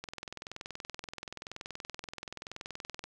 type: click train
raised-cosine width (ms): 0.2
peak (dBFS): -23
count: 64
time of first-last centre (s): 0.04-3.04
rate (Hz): 21
effects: none